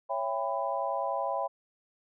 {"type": "chord", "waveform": "sine", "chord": "C# half-diminished seventh", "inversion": "none", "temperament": "just", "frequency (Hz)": [554.4, 665.2, 798.3, 997.9], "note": ["C#5", "E5", "G5", "B5"], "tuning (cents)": [0, 16, 31, 18], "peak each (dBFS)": -34, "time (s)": [0.09, 1.48], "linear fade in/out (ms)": 20, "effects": []}